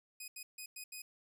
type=tone bursts at uneven times; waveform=10% pulse; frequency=2501 Hz; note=D#7; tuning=8 cents sharp; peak=-36 dBFS; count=5; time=0.2-0.28 / 0.36-0.43 / 0.58-0.66 / 0.76-0.84 / 0.92-1.02 s; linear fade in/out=5 ms; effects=none